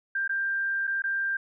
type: tone with dropouts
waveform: sine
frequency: 1586 Hz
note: G6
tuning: 20 cents sharp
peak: -25 dBFS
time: 0.15-1.37 s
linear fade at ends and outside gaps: 5 ms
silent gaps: 0.278-0.293 / 0.871-0.875 / 1.021-1.039 s
effects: none